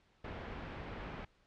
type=low-pass noise; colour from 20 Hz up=pink; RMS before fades=-45 dBFS; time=0.24-1.25 s; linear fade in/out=5 ms; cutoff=2400 Hz; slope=12 dB/octave; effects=pink hiss -70 dBFS RMS until 1.46 s + low-pass 4000 Hz 12 dB/octave